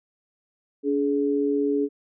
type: tone pair together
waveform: sine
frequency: 285.8 / 421.3 Hz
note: D4 / G#4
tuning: -47 / +25 cents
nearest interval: perfect fifth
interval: 672 cents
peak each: -23 dBFS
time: 0.83-1.89 s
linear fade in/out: 50 ms
effects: none